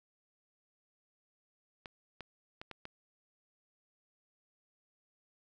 clicks, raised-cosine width 0.3 ms, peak -28 dBFS, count 5, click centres 1.858 / 2.207 / 2.615 / 2.713 / 2.854 s, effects none

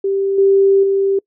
sine tone with level steps, 392 Hz, G4, in tune, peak -14 / -8 / -12 dBFS, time 0.04-1.19 s, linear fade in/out 5 ms, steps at 0.38 / 0.83 s, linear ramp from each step 5 ms, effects noise-tail reverb RT60 0.1 s tail -26 dB re dry

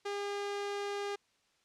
sawtooth tone, 404.8 Hz, G#4, 44 cents flat, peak -31 dBFS, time 0.05-1.16 s, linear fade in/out 10 ms, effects white hiss -72 dBFS RMS until 1.64 s + low-pass 6000 Hz 12 dB/octave

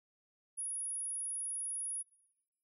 sine tone, 10360 Hz, E9, 31 cents flat, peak -36 dBFS, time 0.57-2.03 s, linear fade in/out 20 ms, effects noise-tail reverb RT60 0.9 s tail -20 dB re dry

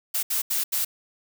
blue noise bursts at uneven times, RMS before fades -25 dBFS, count 4, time 0.14-0.23 / 0.3-0.42 / 0.5-0.64 / 0.72-0.85 s, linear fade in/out 10 ms, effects none

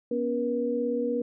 sine tone cluster, 243.4 / 280.4 / 479.4 Hz, B3 / C#4 / A#4, -25 / +20 / +48 cents, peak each -30 / -33 / -27 dBFS, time 0.11-1.22 s, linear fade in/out 5 ms, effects none

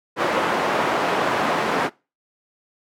white band-pass noise, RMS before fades -21 dBFS, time 0.16-1.9 s, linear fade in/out 50 ms, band 220 to 1200 Hz, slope 12 dB/octave, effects noise-tail reverb RT60 0.3 s tail -24 dB re dry + MP3 96 kbps

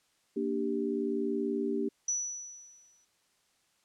sine chord, G minor, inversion first, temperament equal, 233.1 / 293.7 / 392 Hz, Bb3 / D4 / G4, 0 / 0 / 0 cents, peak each -34 / -34 / -32 dBFS, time 0.36-1.89 s, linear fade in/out 10 ms
sine tone with exponential decay, 5920 Hz, F#8, in tune, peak -26 dBFS, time 2.08-3.05 s, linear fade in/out 5 ms, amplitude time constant 210 ms
effects white hiss -71 dBFS RMS until 3.84 s + low-pass 9000 Hz 12 dB/octave

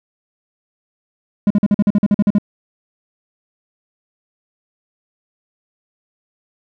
triangle tone bursts, 204.6 Hz, G#3, 26 cents flat, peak -7 dBFS, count 12, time 1.47-2.384 s, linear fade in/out 2 ms, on 34 ms, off 46 ms, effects none

